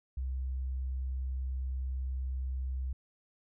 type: tone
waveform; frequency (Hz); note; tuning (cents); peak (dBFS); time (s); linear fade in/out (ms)
sine; 64.9; C2; -13; -32; 0.17-2.93; 5
effects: none